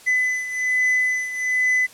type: beating tone pair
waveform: triangle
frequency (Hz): 2008 / 2009.2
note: B6 / B6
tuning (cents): +28 / +29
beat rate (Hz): 1.2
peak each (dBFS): -18 / -23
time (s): 0.06-1.87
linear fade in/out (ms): 20
effects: white hiss -46 dBFS RMS until 1.93 s + low-pass 11000 Hz 12 dB/octave